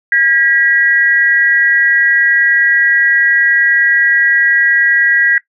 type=tone pair together; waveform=sine; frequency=1625.8 / 1935 Hz; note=G#6 / B6; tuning=-37 / -36 cents; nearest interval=minor third; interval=301 cents; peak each=-11 dBFS; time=0.12-5.38 s; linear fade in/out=2 ms; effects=noise-tail reverb RT60 0.1 s tail -18 dB re dry